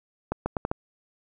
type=accelerating click train; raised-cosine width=1 ms; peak=-12 dBFS; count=5; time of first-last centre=0.32-0.715 s; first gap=140 ms; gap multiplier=0.77; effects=none